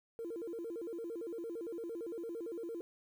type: tone with vibrato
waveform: sine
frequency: 395.6 Hz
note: G4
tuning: 16 cents sharp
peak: -38 dBFS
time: 0.19-2.81 s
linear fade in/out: 0 ms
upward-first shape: square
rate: 8.8 Hz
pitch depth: 260 cents each way
effects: tanh soft clip ceiling -36 dBFS + 11-bit